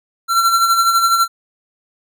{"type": "tone with tremolo", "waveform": "square", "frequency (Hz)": 1358, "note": "F6", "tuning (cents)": -49, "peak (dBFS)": -10, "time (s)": [0.28, 1.28], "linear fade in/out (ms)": 50, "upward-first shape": "sine", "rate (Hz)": 12, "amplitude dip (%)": 50, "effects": []}